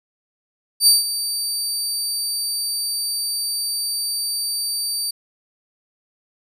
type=tone with ADSR envelope; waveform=25% pulse; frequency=4632 Hz; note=D8; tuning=25 cents flat; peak=-4 dBFS; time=0.8-5.11 s; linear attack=71 ms; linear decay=160 ms; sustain=-13 dB; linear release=8 ms; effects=none